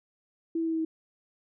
sine tone with pitch steps, 329.6 / 327.3 / 325.1 / 322.8 / 320.6 Hz, E4 / E4 / E4 / E4 / E4, 0 / -12 / -24 / -36 / -48 cents, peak -26 dBFS, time 0.55-0.85 s, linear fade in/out 5 ms, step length 60 ms, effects none

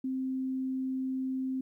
sine tone, 261.6 Hz, C4, in tune, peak -30 dBFS, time 0.04-1.61 s, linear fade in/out 5 ms, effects 12-bit

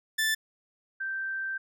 sawtooth / sine tone pair in turn, 1760 / 1563.6 Hz, A6 / G6, 0 / -5 cents, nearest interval major second, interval 205 cents, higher first, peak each -21 / -30 dBFS, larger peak first, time 0.18-0.35 / 1-1.58 s, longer second, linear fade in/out 10 ms, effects none

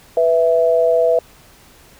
sine tone pair together, 493.9 / 659.3 Hz, B4 / E5, 0 / 0 cents, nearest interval perfect fourth, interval 500 cents, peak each -14 dBFS, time 0.17-1.19 s, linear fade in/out 2 ms, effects pink hiss -47 dBFS RMS until 1.99 s

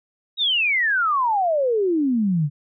sine exponential sweep, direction down, 3851 to 138.59 Hz, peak -17 dBFS, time 0.37-2.5 s, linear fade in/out 50 ms, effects none

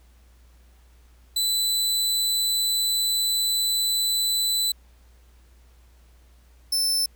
sawtooth tone pair in turn, 3995 / 5294 Hz, B7 / E8, +19 / +7 cents, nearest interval perfect fourth, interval 488 cents, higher second, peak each -18 / -18 dBFS, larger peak neither, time 1.36-4.72 / 6.72-7.06 s, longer first, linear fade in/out 5 ms, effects added 60 Hz sine -51 dBFS peak until 7.15 s + pink hiss -62 dBFS RMS until 7.15 s

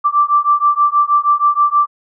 sine beating tone pair, 1169 / 1175.3 Hz, D6 / D6, -8 / +1 cents, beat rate 6.3 Hz, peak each -13 dBFS, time 0.04-1.87 s, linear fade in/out 20 ms, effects none

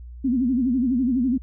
sine tone with vibrato, 251.8 Hz, B3, 34 cents sharp, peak -18 dBFS, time 0.24-1.38 s, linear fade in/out 10 ms, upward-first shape sine, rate 12 Hz, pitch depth 140 cents each way, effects added 60 Hz sine -36 dBFS peak until 1.42 s

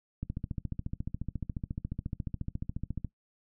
click train, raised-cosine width 5 ms, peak -22 dBFS, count 41, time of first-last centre 0.23-3.047 s, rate 14.2 Hz, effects noise-tail reverb RT60 0.1 s tail -17 dB re dry

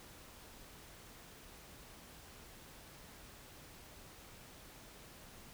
silence, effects pink hiss -56 dBFS RMS until 5.53 s

